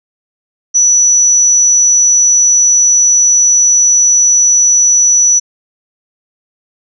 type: tone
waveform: sine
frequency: 5920 Hz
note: F#8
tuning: in tune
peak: -5 dBFS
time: 0.74-5.4 s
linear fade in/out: 20 ms
effects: none